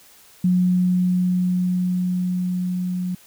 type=tone with level ramp; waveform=sine; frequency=181.1 Hz; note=F#3; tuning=37 cents flat; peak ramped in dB=-14 to -22 dBFS; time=0.44-3.15 s; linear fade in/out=5 ms; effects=white hiss -50 dBFS RMS until 3.26 s